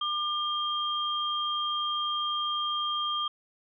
sine tone pair together, 1200 / 3204 Hz, D6 / G7, +37 / +37 cents, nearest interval octave + perfect fourth, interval 1700 cents, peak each -30 / -30 dBFS, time 0.01-3.28 s, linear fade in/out 5 ms, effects none

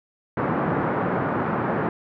pink band-pass noise, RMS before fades -24 dBFS, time 0.37-1.89 s, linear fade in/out 2 ms, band 130 to 1500 Hz, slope 24 dB/octave, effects none

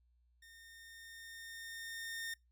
sawtooth tone with level ramp, 1827 Hz, A#6, 35 cents flat, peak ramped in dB -54 to -36 dBFS, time 0.42-2.34 s, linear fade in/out 5 ms, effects noise-tail reverb RT60 0.2 s tail -25 dB re dry + added 60 Hz sine -69 dBFS peak until 2.51 s

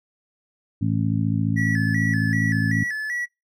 harmonic tone, 54.6 Hz, A1, 13 cents flat, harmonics 2 / 3 / 4 / 5, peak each -23 / -25 / -26 / -27 dBFS, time 0.81-2.84 s, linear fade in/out 10 ms
triangle tone with vibrato, 1830 Hz, A#6, 32 cents flat, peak -23 dBFS, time 1.56-3.26 s, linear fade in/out 20 ms, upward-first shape square, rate 2.6 Hz, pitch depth 99 cents each way
effects noise-tail reverb RT60 0.2 s tail -20 dB re dry

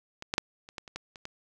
clicks, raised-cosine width 0.2 ms, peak -22 / -12 / -6 / -30 / -20 / -28 / -19 / -28 / -21 dBFS, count 9, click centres 0.224 / 0.339 / 0.381 / 0.689 / 0.782 / 0.878 / 0.96 / 1.158 / 1.254 s, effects none

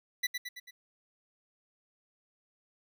25% pulse tone with echo, 1975.5 Hz, B6, in tune, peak -24 dBFS, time 0.23-0.27 s, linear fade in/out 10 ms, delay 110 ms, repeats 4, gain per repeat -5 dB, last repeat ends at 0.71 s, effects none

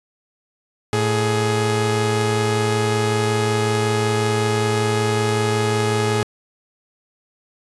sawtooth tone pair together, 111.11 / 419.1 Hz, A2 / G#4, +17 / +16 cents, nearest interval octave + major seventh, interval 2299 cents, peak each -16 dBFS, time 0.93-6.23 s, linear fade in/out 0 ms, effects resampled to 24000 Hz

